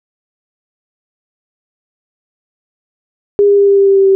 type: tone with pitch steps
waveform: sine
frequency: 406.3 / 403.5 / 400.7 / 397.9 / 395.2 / 392.5 / 389.7 / 387.1 Hz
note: G#4 / G#4 / G4 / G4 / G4 / G4 / G4 / G4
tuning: -38 / -50 / +38 / +26 / +14 / +2 / -10 / -22 cents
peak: -5 dBFS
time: 3.39-4.15 s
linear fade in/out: 0 ms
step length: 95 ms
effects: none